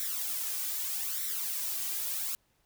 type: noise with flanger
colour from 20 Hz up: blue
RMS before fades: -34 dBFS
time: 0-2.35 s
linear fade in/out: 0 ms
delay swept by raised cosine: 0.52 to 2.62 ms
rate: 0.81 Hz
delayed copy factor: +0.7
effects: pink hiss -72 dBFS RMS until 2.65 s